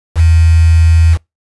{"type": "tone with quantisation", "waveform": "sine", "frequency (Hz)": 82.1, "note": "E2", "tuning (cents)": -6, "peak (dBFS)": -4, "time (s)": [0.15, 1.18], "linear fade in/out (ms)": 50, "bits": 4, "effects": ["noise-tail reverb RT60 0.2 s tail -26 dB re dry", "resampled to 24000 Hz"]}